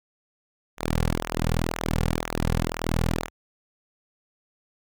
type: tone with flanger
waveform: sawtooth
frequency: 40.79 Hz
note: E1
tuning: 17 cents flat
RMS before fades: -26 dBFS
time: 0.77-3.3 s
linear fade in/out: 50 ms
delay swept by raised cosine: 0.21 to 3.21 ms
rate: 2 Hz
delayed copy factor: -0.9
effects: none